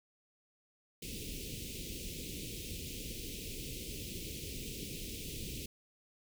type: band-stop noise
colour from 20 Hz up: pink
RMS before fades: -43 dBFS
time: 1.02-5.66 s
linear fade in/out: 5 ms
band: 480 to 2400 Hz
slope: 48 dB/octave
effects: none